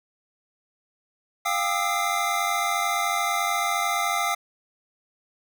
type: tone cluster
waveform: square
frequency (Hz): 701 / 792 / 1211 / 1305 / 2074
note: F5 / G5 / D#6 / E6 / C7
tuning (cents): +6 / +18 / -47 / -18 / -16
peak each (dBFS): -30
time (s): 1.45-4.35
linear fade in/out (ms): 10
effects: none